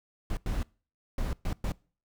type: noise bursts at uneven times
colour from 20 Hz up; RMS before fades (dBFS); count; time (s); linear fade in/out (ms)
brown; -30; 5; 0.3-0.37 / 0.46-0.63 / 1.18-1.33 / 1.45-1.53 / 1.64-1.72; 2
effects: noise-tail reverb RT60 0.4 s tail -24 dB re dry